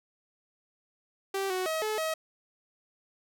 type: tone with pitch steps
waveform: sawtooth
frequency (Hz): 389.8 / 370.4 / 637 / 430.3 / 637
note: G4 / F#4 / D#5 / A4 / D#5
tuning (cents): -10 / +2 / +41 / -39 / +41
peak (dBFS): -25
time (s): 1.34-2.14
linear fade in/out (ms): 5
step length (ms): 160
effects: none